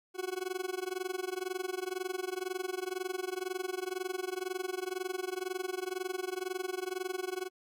40% pulse tone with amplitude modulation, 370 Hz, F#4, in tune, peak -30 dBFS, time 0.14-7.5 s, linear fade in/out 50 ms, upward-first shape sine, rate 22 Hz, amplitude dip 95%, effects none

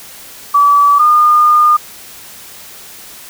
sine tone pair in turn, 1150 / 1215.4 Hz, D6 / D#6, -37 / -41 cents, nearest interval minor second, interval 96 cents, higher second, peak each -5 dBFS, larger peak neither, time 0.54-0.99 / 0.99-1.77 s, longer second, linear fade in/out 10 ms, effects white hiss -34 dBFS RMS until 3.29 s

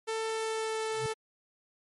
sawtooth tone with pitch glide, 444.7 to 440.4 Hz, A4 to A4, +18 to +2 cents, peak -27 dBFS, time 0.07-1.14 s, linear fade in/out 20 ms, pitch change -16 cents, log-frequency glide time 0.27-0.83 s
sine tone with exponential growth, 130.81 Hz, C3, in tune, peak -31 dBFS, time 0.9-1.06 s, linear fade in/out 0 ms, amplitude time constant 34 ms
effects MP3 48 kbps

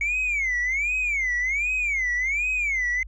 sine tone with vibrato, 2217 Hz, C#7, in tune, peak -20 dBFS, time 0.01-3.03 s, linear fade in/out 2 ms, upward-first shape sine, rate 1.3 Hz, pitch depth 230 cents each way, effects tanh soft clip ceiling -20 dBFS + added 50 Hz sine -37 dBFS peak until 3.07 s

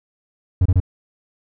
triangle tone bursts, 91.4 Hz, F#2, 21 cents flat, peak -9 dBFS, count 3, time 0.61-0.802 s, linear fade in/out 5 ms, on 46 ms, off 27 ms, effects none

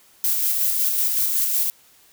violet noise with tremolo, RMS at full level -20 dBFS, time 0.24-1.7 s, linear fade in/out 0 ms, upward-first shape square, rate 5.4 Hz, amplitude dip 25%, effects white hiss -54 dBFS RMS until 2.12 s

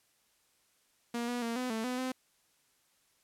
sawtooth tone with pitch steps, 236.7 / 243.1 / 231.7 / 252.3 / 222.5 / 251.1 / 257.3 Hz, A#3 / B3 / A#3 / B3 / A3 / B3 / C4, +27 / -27 / -10 / +37 / +20 / +29 / -29 cents, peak -29 dBFS, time 1.14-2.12 s, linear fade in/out 5 ms, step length 140 ms, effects white hiss -71 dBFS RMS until 3.23 s + low-pass 12000 Hz 12 dB/octave

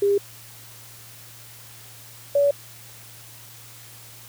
sine tone pair in turn, 402.5 / 569.2 Hz, G4 / C#5, +46 / +46 cents, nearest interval tritone, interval 600 cents, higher second, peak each -16 / -15 dBFS, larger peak second, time 0.02-0.18 / 2.35-2.51 s, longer neither, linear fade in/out 5 ms, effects added 115 Hz sine -49 dBFS peak until 4.28 s + white hiss -45 dBFS RMS until 4.28 s

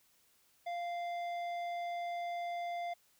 sine tone with tanh clipping, 695 Hz, F5, 9 cents flat, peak -38 dBFS, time 0.66-2.94 s, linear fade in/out 10 ms, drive 11 dB, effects white hiss -70 dBFS RMS until 3.19 s

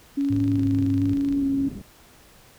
sine tone with vibrato, 277.2 Hz, C#4, in tune, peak -20 dBFS, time 0.17-1.69 s, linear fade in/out 10 ms, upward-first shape square, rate 1.2 Hz, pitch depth 16 cents each way
click train, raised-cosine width 0.2 ms, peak -26 dBFS, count 30, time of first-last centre 0.21-1.325 s, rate 26 Hz
sine tone with pitch glide, 106.9 to 101.25 Hz, A2 to G#2, -49 to -43 cents, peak -24 dBFS, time 0.3-1.14 s, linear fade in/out 5 ms, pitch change -94 cents, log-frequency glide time 0.42-0.93 s
white low-pass noise, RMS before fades -37 dBFS, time 0.32-1.82 s, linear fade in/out 5 ms, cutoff 310 Hz, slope 24 dB/octave
effects pink hiss -52 dBFS RMS until 2.58 s

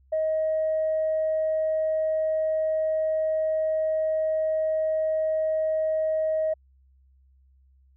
sine tone, 630 Hz, D#5, 21 cents sharp, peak -21 dBFS, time 0.12-6.54 s, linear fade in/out 10 ms, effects tanh soft clip ceiling -18 dBFS + added 66 Hz sine -56 dBFS peak until 7.96 s

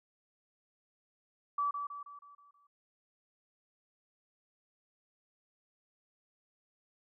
sine tone with echo, 1152 Hz, D6, 34 cents flat, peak -29 dBFS, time 1.58-1.71 s, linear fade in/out 5 ms, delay 160 ms, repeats 6, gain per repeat -6 dB, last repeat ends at 2.67 s, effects none

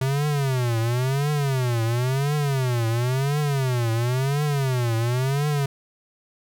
square tone with vibrato, 130 Hz, C3, 11 cents flat, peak -21 dBFS, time 0.01-5.66 s, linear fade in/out 5 ms, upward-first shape triangle, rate 0.96 Hz, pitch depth 260 cents each way, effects none

